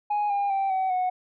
sine tone with pitch steps, 830.6 / 805.6 / 781.3 / 757.7 / 734.9 Hz, G#5 / G5 / G5 / F#5 / F#5, 0 / +47 / -6 / +41 / -12 cents, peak -20 dBFS, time 0.1-1.1 s, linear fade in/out 10 ms, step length 200 ms, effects tanh soft clip ceiling -21 dBFS

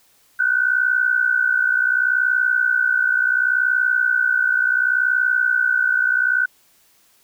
sine tone pair together, 1464.3 / 1525 Hz, F#6 / G6, -18 / -48 cents, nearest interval minor second, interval 70 cents, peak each -18 dBFS, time 0.39-6.46 s, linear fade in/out 10 ms, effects white hiss -57 dBFS RMS until 7.23 s

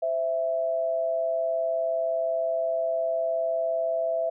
sine tone pair together, 519.8 / 659.3 Hz, C5 / E5, -11 / 0 cents, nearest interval major third, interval 411 cents, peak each -32 / -24 dBFS, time 0.02-4.3 s, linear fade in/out 10 ms, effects none

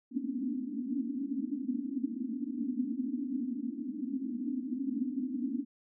white band-pass noise, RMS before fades -35 dBFS, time 0.11-5.65 s, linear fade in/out 50 ms, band 230 to 290 Hz, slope 96 dB/octave, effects none

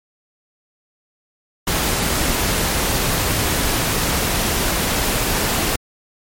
pink noise, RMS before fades -19 dBFS, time 1.67-5.76 s, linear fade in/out 5 ms, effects MP3 64 kbps

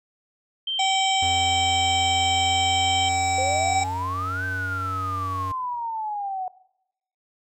sine tone, 3136 Hz, G7, in tune, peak -24 dBFS, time 0.67-3.09 s, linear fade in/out 5 ms
harmonic tone, 767 Hz, G5, 38 cents flat, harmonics 1 / 3 / 5 / 7 / 9 / 10, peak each -21 / -29 / -35 / -36 / -41 / -31 dBFS, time 0.79-3.84 s, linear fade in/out 5 ms
square tone with pitch glide, 87.31 to 94.12 Hz, F2 to F#2, 0 to +30 cents, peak -31 dBFS, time 1.22-5.52 s, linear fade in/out 5 ms, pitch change +130 cents, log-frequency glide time 2.32-4.78 s
sine exponential two-way sweep, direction up then down, 508 to 1558 to 733 Hz, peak -26 dBFS, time 3.38-6.48 s, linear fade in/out 2 ms, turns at 4.45 s
effects noise-tail reverb RT60 0.8 s tail -20 dB re dry

